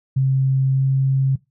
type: tone with pitch glide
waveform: sine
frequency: 133.5 to 134.35 Hz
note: C3 to C3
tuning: +35 to +46 cents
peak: -14 dBFS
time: 0.16-1.36 s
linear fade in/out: 10 ms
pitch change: +11 cents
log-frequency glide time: 0.73-0.82 s
effects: noise-tail reverb RT60 0.2 s tail -19 dB re dry